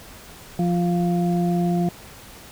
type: harmonic tone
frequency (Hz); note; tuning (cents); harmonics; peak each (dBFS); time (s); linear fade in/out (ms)
174.61; F3; 0; 1 / 2 / 4; -19 / -26 / -28; 0.59-1.89; 2
effects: pink hiss -43 dBFS RMS until 2.51 s